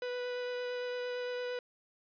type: tone with vibrato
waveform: 45% pulse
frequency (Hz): 493.9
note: B4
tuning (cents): 0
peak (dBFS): -35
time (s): 0.02-1.59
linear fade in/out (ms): 2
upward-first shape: triangle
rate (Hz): 8.8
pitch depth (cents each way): 10
effects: resampled to 11025 Hz